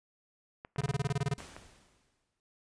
clicks, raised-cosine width 0.5 ms, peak -29 dBFS, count 12, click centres 0.649 / 0.761 / 0.817 / 0.882 / 0.937 / 1.044 / 1.092 / 1.204 / 1.278 / 1.315 / 1.404 / 1.565 s
square tone bursts, 140 Hz, C#3, 18 cents sharp, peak -28 dBFS, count 11, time 0.78-1.339 s, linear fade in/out 5 ms, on 29 ms, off 24 ms
pink noise with exponential decay, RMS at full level -46 dBFS, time 1.38-2.4 s, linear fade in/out 0 ms, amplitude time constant 220 ms
effects noise-tail reverb RT60 0.4 s tail -25 dB re dry + resampled to 22050 Hz

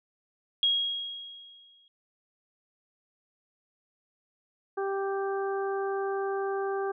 sine tone with exponential decay, 3286 Hz, G#7, 19 cents flat, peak -20 dBFS, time 0.63-1.88 s, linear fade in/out 1 ms, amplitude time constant 270 ms
harmonic tone, 392 Hz, G4, in tune, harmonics 1 / 2 / 3 / 4, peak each -29 / -35 / -39 / -41 dBFS, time 4.77-6.92 s, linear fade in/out 10 ms
effects none

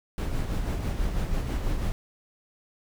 brown noise with tremolo, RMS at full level -26 dBFS, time 0.18-1.92 s, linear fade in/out 0 ms, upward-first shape sine, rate 6.1 Hz, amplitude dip 40%, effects none

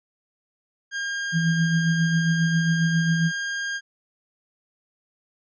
40% pulse tone, 1612 Hz, G6, 48 cents sharp, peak -25 dBFS, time 0.91-3.81 s, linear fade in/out 50 ms
sine tone with tremolo, 164.81 Hz, E3, in tune, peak -17 dBFS, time 1.32-3.32 s, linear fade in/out 50 ms, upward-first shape sine, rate 7.4 Hz, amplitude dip 45%
effects resampled to 16000 Hz

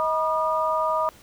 sine tone cluster, 632 / 966 / 1218 Hz, D#5 / B5 / D#6, +27 / -39 / -37 cents, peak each -25 dBFS, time 0-1.09 s, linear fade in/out 0 ms, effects pink hiss -51 dBFS RMS until 1.22 s

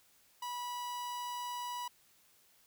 45% pulse tone, 978 Hz, B5, 17 cents flat, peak -38 dBFS, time 0.42-1.88 s, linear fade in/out 5 ms, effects white hiss -67 dBFS RMS until 2.66 s

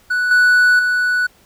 triangle tone with level steps, 1480 Hz, F#6, in tune, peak -13 / -7 / -12 dBFS, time 0.1-1.27 s, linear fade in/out 10 ms, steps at 0.31 / 0.79 s, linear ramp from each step 2 ms, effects pink hiss -52 dBFS RMS until 1.45 s

